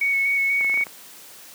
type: tone with vibrato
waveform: sine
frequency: 2217 Hz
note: C#7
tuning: in tune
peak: -18 dBFS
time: 0.01-0.84 s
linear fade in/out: 5 ms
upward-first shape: square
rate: 4.1 Hz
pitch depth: 13 cents each way
type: clicks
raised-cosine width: 0.5 ms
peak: -21 dBFS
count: 7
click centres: 0.61 / 0.646 / 0.697 / 0.741 / 0.775 / 0.811 / 0.868 s
effects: white hiss -44 dBFS RMS until 1.54 s + high-pass 150 Hz 12 dB/octave